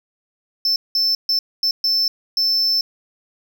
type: tone bursts at uneven times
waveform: triangle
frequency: 5300 Hz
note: E8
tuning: 9 cents sharp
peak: -14 dBFS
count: 6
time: 0.65-0.76 / 0.95-1.15 / 1.29-1.39 / 1.63-1.71 / 1.84-2.08 / 2.37-2.81 s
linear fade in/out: 2 ms
effects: none